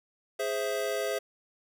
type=chord; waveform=square; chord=Ab augmented; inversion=none; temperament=equal; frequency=415.3 / 523.3 / 659.3 Hz; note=Ab4 / C5 / E5; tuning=0 / 0 / 0 cents; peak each=-34 dBFS; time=0.39-1.19 s; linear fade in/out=10 ms; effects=none